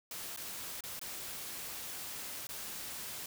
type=noise with dropouts; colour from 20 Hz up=white; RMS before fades=-43 dBFS; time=0.11-3.26 s; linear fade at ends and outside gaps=2 ms; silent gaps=0.363-0.373 / 0.807-0.837 / 0.994-1.014 / 2.47-2.49 s; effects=none